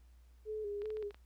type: tone with vibrato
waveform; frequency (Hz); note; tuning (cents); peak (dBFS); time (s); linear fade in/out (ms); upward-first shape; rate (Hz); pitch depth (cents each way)
sine; 419.6; G#4; +18; -37; 0.45-1.12; 50; square; 2.6; 45
type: clicks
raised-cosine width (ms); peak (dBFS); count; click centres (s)
0.3; -38; 7; 0.819 / 0.857 / 0.904 / 0.97 / 1.026 / 1.108 / 1.145
effects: added 60 Hz sine -58 dBFS peak until 1.25 s + pink hiss -75 dBFS RMS until 1.25 s